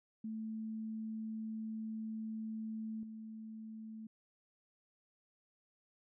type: tone with level steps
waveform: sine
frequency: 220 Hz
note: A3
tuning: in tune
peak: -39 / -45 dBFS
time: 0.24-4.07 s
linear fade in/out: 5 ms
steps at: 3.03 s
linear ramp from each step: 2 ms
effects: none